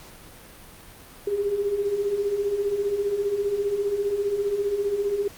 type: beating tone pair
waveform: sine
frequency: 392 / 407 Hz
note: G4 / G#4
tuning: 0 / -35 cents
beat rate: 15 Hz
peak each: -30 / -23 dBFS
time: 1.27-5.28 s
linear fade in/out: 5 ms
effects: pink hiss -46 dBFS RMS until 5.37 s + Opus 48 kbps